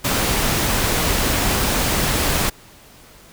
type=noise; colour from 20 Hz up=pink; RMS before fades=-19 dBFS; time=0.04-2.5 s; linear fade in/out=10 ms; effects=pink hiss -46 dBFS RMS until 3.32 s